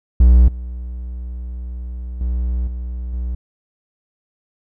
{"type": "tone with level steps", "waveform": "triangle", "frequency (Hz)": 61, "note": "B1", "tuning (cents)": -21, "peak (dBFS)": [-4, -23, -15, -21, -18], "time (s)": [0.2, 3.35], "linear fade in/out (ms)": 5, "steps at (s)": [0.48, 2.21, 2.67, 3.13], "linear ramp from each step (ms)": 2, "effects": []}